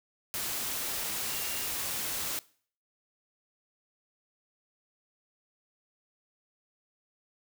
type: tone in noise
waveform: sine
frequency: 2789 Hz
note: F7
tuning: 3 cents flat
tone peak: -45 dBFS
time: 1.29-1.66 s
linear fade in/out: 0 ms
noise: white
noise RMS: -34 dBFS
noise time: 0.34-2.39 s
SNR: -14 dB
effects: noise-tail reverb RT60 0.5 s tail -21 dB re dry